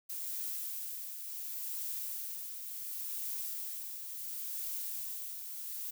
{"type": "noise with tremolo", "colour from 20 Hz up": "violet", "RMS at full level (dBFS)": -38, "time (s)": [0.09, 5.91], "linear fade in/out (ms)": 10, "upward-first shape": "triangle", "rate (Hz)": 0.7, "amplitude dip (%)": 50, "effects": []}